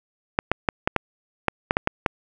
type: clicks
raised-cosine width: 0.5 ms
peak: -3 dBFS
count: 10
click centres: 0.389 / 0.516 / 0.688 / 0.875 / 0.963 / 1.483 / 1.709 / 1.769 / 1.874 / 2.062 s
effects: none